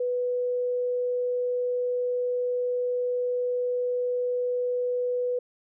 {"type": "tone", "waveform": "sine", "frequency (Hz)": 493.9, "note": "B4", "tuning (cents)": 0, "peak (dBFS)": -24, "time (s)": [0, 5.39], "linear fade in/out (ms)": 5, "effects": []}